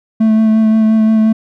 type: tone with vibrato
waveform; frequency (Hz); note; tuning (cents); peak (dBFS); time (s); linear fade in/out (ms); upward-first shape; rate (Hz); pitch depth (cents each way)
triangle; 219.6; A3; -3; -5; 0.2-1.33; 10; sine; 5.7; 15
effects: none